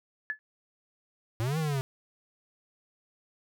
sine tone with exponential decay, 1723 Hz, A6, 37 cents flat, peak -25 dBFS, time 0.3-0.39 s, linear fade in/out 0 ms, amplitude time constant 19 ms
square linear two-way sweep, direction up then down, 107.3 to 163.2 to 130 Hz, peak -28 dBFS, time 1.4-1.81 s, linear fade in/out 0 ms, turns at 1.58 s
effects none

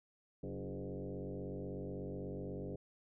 sine tone with frequency modulation, 120.4 Hz, B2, 44 cents flat, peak -40 dBFS, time 0.43-2.76 s, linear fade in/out 5 ms, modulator 96.3 Hz, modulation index 4.3, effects none

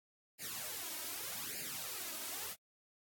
white noise with flanger, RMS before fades -43 dBFS, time 0.38-2.56 s, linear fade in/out 50 ms, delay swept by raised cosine 0.42 to 3.22 ms, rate 0.83 Hz, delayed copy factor +0.8, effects high-pass 100 Hz 12 dB/octave + AAC 64 kbps

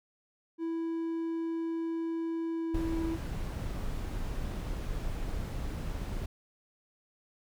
triangle tone with pitch glide, 329.6 to 327.5 Hz, E4 to E4, 0 to -11 cents, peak -29 dBFS, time 0.58-3.18 s, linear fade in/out 50 ms, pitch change -11 cents, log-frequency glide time 2.52-2.84 s
brown noise, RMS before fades -35 dBFS, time 2.74-6.26 s, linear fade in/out 5 ms
effects none

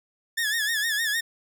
sawtooth tone with vibrato, 1760 Hz, A6, in tune, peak -20 dBFS, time 0.37-1.21 s, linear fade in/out 10 ms, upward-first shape sine, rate 6.5 Hz, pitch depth 100 cents each way, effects none

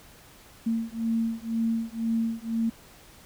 sine beating tone pair, 226.3 / 228.3 Hz, A3 / A#3, +49 / -36 cents, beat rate 2 Hz, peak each -28 dBFS, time 0.66-2.7 s, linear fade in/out 10 ms, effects pink hiss -52 dBFS RMS until 3.25 s

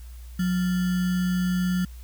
sine tone with sample-and-hold, 181.6 Hz, F#3, 32 cents flat, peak -21 dBFS, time 0.39-1.85 s, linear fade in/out 5 ms, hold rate 1575 Hz, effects added 60 Hz sine -38 dBFS peak until 2.03 s + white hiss -55 dBFS RMS until 2.03 s

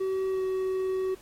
triangle tone with pitch glide, 380.6 to 376.7 Hz, F#4 to F#4, +49 to +31 cents, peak -24 dBFS, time 0-1.15 s, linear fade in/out 10 ms, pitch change -18 cents, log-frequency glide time 0.3-0.41 s, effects pink hiss -55 dBFS RMS until 1.21 s + AAC 48 kbps

